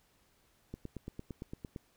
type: click train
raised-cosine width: 3 ms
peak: -28 dBFS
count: 10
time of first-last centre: 0.74-1.762 s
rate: 8.81 Hz
effects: pink hiss -70 dBFS RMS until 1.96 s